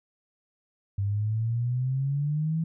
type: exponential sweep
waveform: sine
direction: up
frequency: 98 to 164.81 Hz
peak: -24 dBFS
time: 0.98-2.64 s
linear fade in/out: 5 ms
effects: none